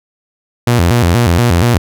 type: tone with vibrato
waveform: sawtooth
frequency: 101.4 Hz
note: G#2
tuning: 41 cents flat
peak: -4 dBFS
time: 0.67-1.78 s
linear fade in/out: 5 ms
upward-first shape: square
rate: 4.2 Hz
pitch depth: 290 cents each way
effects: none